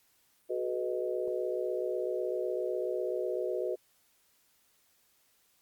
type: chord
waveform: sine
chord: G# minor seventh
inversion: third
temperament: equal with one note detuned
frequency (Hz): 370 / 426.2 / 493.9 / 622.3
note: F#4 / G#4 / B4 / D#5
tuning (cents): 0 / +45 / 0 / 0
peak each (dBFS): -34 / -39 / -35 / -37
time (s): 0.49-3.76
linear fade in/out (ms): 20
effects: white hiss -69 dBFS RMS until 5.61 s + Opus 48 kbps